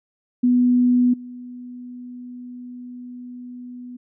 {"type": "tone with level steps", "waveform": "sine", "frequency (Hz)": 246.9, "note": "B3", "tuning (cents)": 0, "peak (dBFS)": [-13, -33], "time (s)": [0.43, 3.97], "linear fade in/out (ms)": 10, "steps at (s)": 1.13, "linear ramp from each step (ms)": 10, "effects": []}